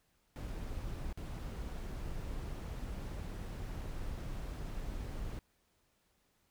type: noise with dropouts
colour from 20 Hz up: brown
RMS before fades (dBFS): -41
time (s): 0.36-5.39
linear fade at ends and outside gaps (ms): 0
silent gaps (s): 1.127-1.175
effects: pink hiss -75 dBFS RMS until 6.5 s